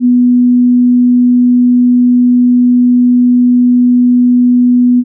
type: tone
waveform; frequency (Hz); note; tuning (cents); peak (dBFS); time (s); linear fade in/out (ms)
sine; 246.1; B3; -6; -4; 0-5.04; 50
effects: none